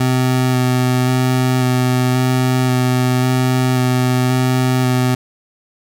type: tone with vibrato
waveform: 25% pulse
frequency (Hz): 127.2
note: C3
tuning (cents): -48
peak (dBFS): -9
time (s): 0-5.15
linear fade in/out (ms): 5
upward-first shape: square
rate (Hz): 0.93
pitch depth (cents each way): 11
effects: none